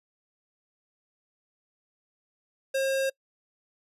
square tone, 537 Hz, C5, 45 cents sharp, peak -25 dBFS, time 2.74-3.1 s, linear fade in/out 10 ms, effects noise-tail reverb RT60 0.1 s tail -26 dB re dry + resampled to 32000 Hz

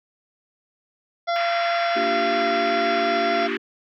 harmonic tone, 685 Hz, F5, 34 cents flat, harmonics 1 / 2 / 3 / 5 / 6 / 7 / 8, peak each -21 / -28 / -32 / -35 / -43 / -41 / -40 dBFS, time 1.27-3.48 s, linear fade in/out 20 ms
white band-pass noise, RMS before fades -31 dBFS, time 1.36-3.57 s, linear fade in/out 0 ms, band 1200 to 2400 Hz, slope 24 dB/octave
sine chord, G minor seventh, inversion first, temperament equal, 233.1 / 293.7 / 349.2 / 392 Hz, Bb3 / D4 / F4 / G4, 0 / 0 / 0 / 0 cents, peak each -32 / -31 / -31 / -28 dBFS, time 1.95-3.58 s, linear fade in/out 20 ms
effects none

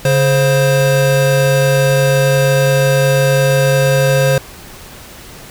square tone pair together, 140 / 528.6 Hz, C#3 / C5, +18 / +18 cents, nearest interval octave + major seventh, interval 2300 cents, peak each -13 dBFS, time 0.05-4.38 s, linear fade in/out 2 ms, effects pink hiss -35 dBFS RMS until 5.5 s

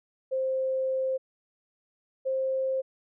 sine tone pair in turn, 525 / 528 Hz, C5 / C5, +6 / +16 cents, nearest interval unison, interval 10 cents, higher second, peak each -25 dBFS, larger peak neither, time 0.31-1.18 / 2.25-2.82 s, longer first, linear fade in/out 20 ms, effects none

